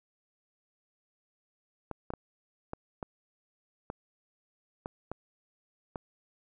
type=clicks; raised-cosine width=1 ms; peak=-22 dBFS; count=9; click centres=1.913 / 2.104 / 2.137 / 2.734 / 3.028 / 3.901 / 4.859 / 5.116 / 5.958 s; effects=none